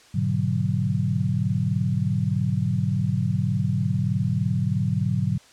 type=chord; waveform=sine; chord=G# half-diminished seventh; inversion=none; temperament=equal; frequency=103.83 / 123.47 / 146.83 / 185 Hz; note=G#2 / B2 / D3 / F#3; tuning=0 / 0 / 0 / 0 cents; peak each=-26 dBFS; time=0.14-5.38 s; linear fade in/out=10 ms; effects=white hiss -52 dBFS RMS until 5.52 s + low-pass 7000 Hz 12 dB/octave